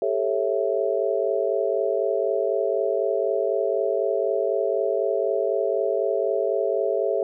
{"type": "chord", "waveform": "sine", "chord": "A dominant seventh", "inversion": "third", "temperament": "just", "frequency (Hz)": [396, 440, 550, 660], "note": ["G4", "A4", "C#5", "E5"], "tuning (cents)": [18, 0, -14, 2], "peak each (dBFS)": -26, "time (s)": [0.02, 7.23], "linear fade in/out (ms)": 2, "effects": []}